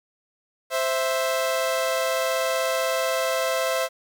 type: tone pair together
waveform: sawtooth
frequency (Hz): 523.3 / 659.3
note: C5 / E5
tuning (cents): 0 / 0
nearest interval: major third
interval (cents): 400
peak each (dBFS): -21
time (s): 0.7-3.89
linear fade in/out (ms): 50
effects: 9-bit